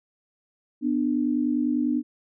sine tone pair together, 248.4 / 298.4 Hz, B3 / D4, +10 / +28 cents, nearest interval minor third, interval 318 cents, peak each -24 dBFS, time 0.81-2.03 s, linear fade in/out 50 ms, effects none

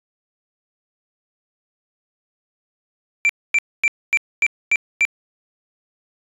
triangle tone bursts, 2349 Hz, D7, in tune, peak -11 dBFS, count 7, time 3.25-5.051 s, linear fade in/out 0 ms, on 43 ms, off 250 ms, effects resampled to 24000 Hz

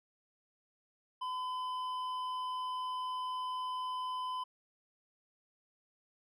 sine tone with hard clipping, 1012 Hz, B5, 42 cents sharp, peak -37 dBFS, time 1.21-4.44 s, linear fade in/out 10 ms, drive 7 dB, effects none

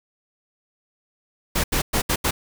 pink noise bursts at uneven times, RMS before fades -21 dBFS, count 5, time 1.55-1.64 / 1.72-1.82 / 1.93-2.02 / 2.09-2.16 / 2.24-2.31 s, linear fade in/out 10 ms, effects none

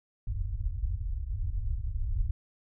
pink low-pass noise, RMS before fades -31 dBFS, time 0.27-2.31 s, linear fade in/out 5 ms, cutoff 110 Hz, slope 96 dB/octave, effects none

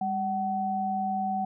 sine tone pair together, 200.5 / 755 Hz, G3 / F#5, +39 / +35 cents, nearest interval octave + major seventh, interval 2296 cents, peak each -32 / -27 dBFS, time 0.01-1.45 s, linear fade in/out 5 ms, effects none

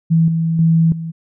sine tone with level steps, 163.8 Hz, E3, 11 cents flat, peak -9 / -14 / -9 / -22 dBFS, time 0.1-1.12 s, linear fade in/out 20 ms, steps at 0.28 / 0.59 / 0.92 s, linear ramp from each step 2 ms, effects none

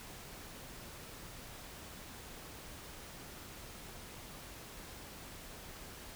silence, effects pink hiss -50 dBFS RMS until 6.15 s

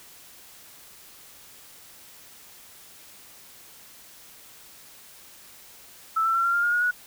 sine tone with pitch steps, 1318.5 / 1338.5 / 1358.7 / 1379.3 / 1400.1 / 1421.3 / 1442.8 / 1464.7 Hz, E6 / E6 / F6 / F6 / F6 / F6 / F#6 / F#6, 0 / +26 / -48 / -22 / +4 / +30 / -44 / -18 cents, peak -20 dBFS, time 6.16-6.912 s, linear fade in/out 10 ms, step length 94 ms, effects white hiss -49 dBFS RMS until 7.06 s

